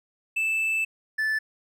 triangle tone pair in turn, 2637 / 1749.3 Hz, E7 / A6, 0 / -11 cents, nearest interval perfect fifth, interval 711 cents, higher first, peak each -21 dBFS, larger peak neither, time 0.36-0.85 / 1.18-1.39 s, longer first, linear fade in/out 10 ms, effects none

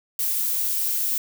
violet noise, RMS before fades -24 dBFS, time 0.19-1.18 s, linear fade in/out 2 ms, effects none

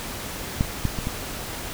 clicks, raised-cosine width 5 ms, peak -7 / -9 / -15 / -13 dBFS, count 4, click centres 0.609 / 0.853 / 0.988 / 1.071 s, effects pink hiss -33 dBFS RMS until 1.73 s

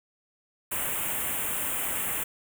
white band-stop noise, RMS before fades -30 dBFS, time 0.71-2.24 s, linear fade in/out 10 ms, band 3100 to 7600 Hz, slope 48 dB/octave, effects none

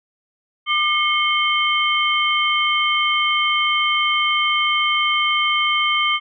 sine tone cluster, 1199 / 2163 / 3110 Hz, D6 / C#7 / G7, +36 / -43 / -14 cents, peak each -20 dBFS, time 0.66-6.2 s, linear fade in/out 50 ms, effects none

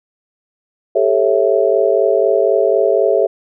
sine chord, A dominant seventh, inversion third, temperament just, 396 / 440 / 550 / 660 Hz, G4 / A4 / C#5 / E5, +18 / 0 / -14 / +2 cents, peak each -16 dBFS, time 0.95-3.27 s, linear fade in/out 10 ms, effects none

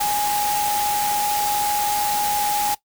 sine tone in noise, 828 Hz, G#5, 5 cents flat, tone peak -20 dBFS, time 0-2.75 s, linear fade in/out 10 ms, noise white, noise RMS -26 dBFS, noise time 0-2.75 s, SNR +3 dB, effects noise-tail reverb RT60 0.1 s tail -17 dB re dry

